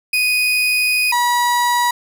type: tone pair in turn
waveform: 35% pulse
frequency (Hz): 2489 / 966.9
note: D#7 / B5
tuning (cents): 0 / -37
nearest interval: octave + major third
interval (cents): 1637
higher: first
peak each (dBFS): -12 / -12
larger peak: neither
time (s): 0.13-1.12 / 1.12-1.91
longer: first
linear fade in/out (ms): 5
effects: none